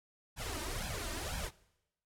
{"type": "noise with flanger", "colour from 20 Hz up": "pink", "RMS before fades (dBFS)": -39, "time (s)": [0.36, 1.51], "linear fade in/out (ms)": 50, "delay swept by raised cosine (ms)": [1.2, 3.3], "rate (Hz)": 2, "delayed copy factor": 0.9, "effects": ["noise-tail reverb RT60 0.9 s tail -21 dB re dry", "low-pass 12000 Hz 12 dB/octave"]}